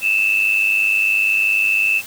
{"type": "tone with amplitude modulation", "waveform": "sine", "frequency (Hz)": 2637, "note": "E7", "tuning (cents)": 0, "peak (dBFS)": -10, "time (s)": [0.01, 2.02], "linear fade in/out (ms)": 50, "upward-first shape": "sine", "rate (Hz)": 100, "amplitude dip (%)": 80, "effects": ["white hiss -35 dBFS RMS until 2.06 s"]}